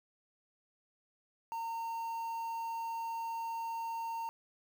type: tone with quantisation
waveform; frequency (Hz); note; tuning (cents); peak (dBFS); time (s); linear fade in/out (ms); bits
triangle; 915; A#5; -32; -34; 1.52-4.29; 0; 9
effects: none